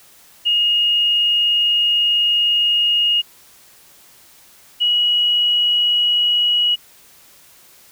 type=tone pair in turn; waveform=sine; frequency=2861 / 2911 Hz; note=F7 / F#7; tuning=+41 / -29 cents; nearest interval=unison; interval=30 cents; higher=second; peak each=-13 dBFS; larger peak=neither; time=0.45-3.22 / 4.8-6.76 s; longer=first; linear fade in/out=20 ms; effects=white hiss -48 dBFS RMS until 7.91 s